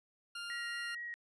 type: tone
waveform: 20% pulse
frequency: 1400 Hz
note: F6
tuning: 4 cents sharp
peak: -36 dBFS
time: 0.35-0.95 s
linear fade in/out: 5 ms
type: tone with vibrato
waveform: sine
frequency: 1896 Hz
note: A#6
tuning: 29 cents sharp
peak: -40 dBFS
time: 0.5-1.14 s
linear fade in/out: 0 ms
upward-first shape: sine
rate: 4.3 Hz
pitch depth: 8 cents each way
effects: resampled to 22050 Hz